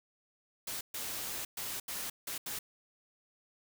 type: noise bursts at uneven times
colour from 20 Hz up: white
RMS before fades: -39 dBFS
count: 6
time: 0.67-0.81 / 0.94-1.45 / 1.57-1.8 / 1.88-2.1 / 2.27-2.38 / 2.46-2.59 s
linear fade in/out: 5 ms
effects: none